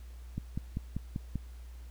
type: click train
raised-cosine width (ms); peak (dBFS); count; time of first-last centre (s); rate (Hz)
5; -21; 6; 0.38-1.357; 5.12
effects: added 60 Hz sine -44 dBFS peak until 1.9 s + pink hiss -62 dBFS RMS until 1.9 s